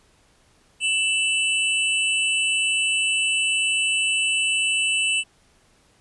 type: tone pair together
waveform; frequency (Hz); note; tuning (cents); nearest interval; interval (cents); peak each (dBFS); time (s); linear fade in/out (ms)
square; 2660 / 2967; E7 / F#7; +15 / +4; major second; 189; -22 / -24; 0.8-5.24; 50
effects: pink hiss -59 dBFS RMS until 6 s + resampled to 24000 Hz